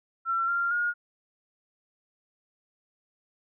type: tone with pitch steps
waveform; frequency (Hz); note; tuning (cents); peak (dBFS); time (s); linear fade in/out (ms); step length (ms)
sine; 1353 / 1388 / 1430; E6 / F6 / F6; +45 / -11 / +41; -24; 0.25-0.94; 50; 230
effects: none